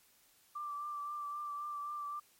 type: tone with vibrato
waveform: sine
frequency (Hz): 1174.7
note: D6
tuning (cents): 0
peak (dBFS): -38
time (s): 0.55-2.2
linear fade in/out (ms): 10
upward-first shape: triangle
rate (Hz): 3.8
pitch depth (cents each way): 28
effects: white hiss -67 dBFS RMS until 2.39 s + MP3 64 kbps